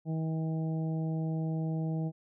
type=harmonic tone; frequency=160 Hz; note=D#3; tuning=49 cents sharp; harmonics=1 / 2 / 3 / 4 / 5; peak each=-30 / -39 / -45 / -46 / -49 dBFS; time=0.05-2.12 s; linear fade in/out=50 ms; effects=none